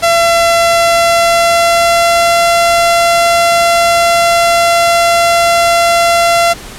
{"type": "tone with pitch glide", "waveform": "sawtooth", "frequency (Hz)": [677, 682.9], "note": ["E5", "F5"], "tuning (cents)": [46, -39], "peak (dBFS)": -3, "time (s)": [0.02, 6.54], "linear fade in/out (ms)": 20, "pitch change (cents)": 15, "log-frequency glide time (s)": [0.51, 2.42], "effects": ["pink hiss -29 dBFS RMS until 6.78 s", "low-pass 11000 Hz 12 dB/octave"]}